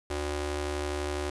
sawtooth ring-modulated tone, 220 Hz, A3, in tune, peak -23 dBFS, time 0.1-1.3 s, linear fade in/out 5 ms, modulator 146 Hz, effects resampled to 24000 Hz + 9-bit

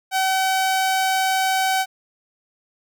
sawtooth tone, 761 Hz, F#5, 48 cents sharp, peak -14 dBFS, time 0.11-1.86 s, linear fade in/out 50 ms, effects none

